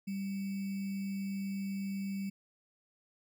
sine tone with sample-and-hold, 196 Hz, G3, in tune, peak -34 dBFS, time 0.07-2.3 s, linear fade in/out 10 ms, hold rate 2450 Hz, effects none

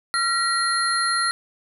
sine tone cluster, 1369 / 1908 / 4202 / 10120 Hz, F6 / A#6 / C8 / D#9, -35 / +40 / +7 / +28 cents, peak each -22 / -26 / -25 / -29 dBFS, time 0.14-1.31 s, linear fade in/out 0 ms, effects none

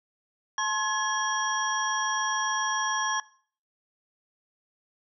sine tone cluster, 863 / 1063 / 1690 / 3257 / 5690 Hz, A5 / C6 / G#6 / G#7 / F8, -34 / +27 / +30 / -34 / +31 cents, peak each -34 / -29 / -30 / -36 / -34 dBFS, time 0.58-3.2 s, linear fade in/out 2 ms, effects noise-tail reverb RT60 0.5 s tail -21 dB re dry

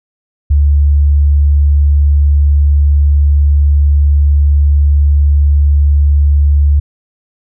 sine tone, 72.2 Hz, D2, 29 cents flat, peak -5 dBFS, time 0.5-6.8 s, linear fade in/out 10 ms, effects none

